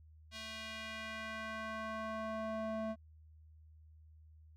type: tone with band-pass filter sweep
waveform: square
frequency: 220 Hz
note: A3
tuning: in tune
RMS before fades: -42 dBFS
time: 0.31-2.96 s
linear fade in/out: 50 ms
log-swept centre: 3700 to 540 Hz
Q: 1.3
effects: added 78 Hz sine -57 dBFS peak until 4.56 s